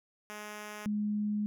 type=tone pair in turn; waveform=5% pulse / sine; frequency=210 / 209.1 Hz; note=G#3 / G#3; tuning=+19 / +12 cents; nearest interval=unison; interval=7 cents; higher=first; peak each=-30 / -29 dBFS; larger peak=second; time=0.3-0.86 / 0.86-1.46 s; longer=second; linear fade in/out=0 ms; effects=none